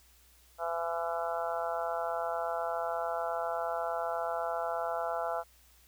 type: harmonic tone with a mistuned harmonic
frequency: 168.3 Hz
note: E3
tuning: 36 cents sharp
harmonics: 3 / 4 / 5 / 6 / 7 / 8 / 9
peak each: -39 / -34 / -38 / -42 / -45 / -39 / -48 dBFS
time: 0.58-5.44 s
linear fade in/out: 50 ms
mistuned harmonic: 9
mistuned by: -48 cents
effects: added 60 Hz sine -63 dBFS peak until 5.87 s + white hiss -63 dBFS RMS until 5.87 s